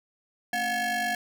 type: ring-modulated tone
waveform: 40% pulse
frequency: 493.9 Hz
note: B4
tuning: in tune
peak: -22 dBFS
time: 0.53-1.15 s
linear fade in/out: 2 ms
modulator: 1210 Hz
effects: none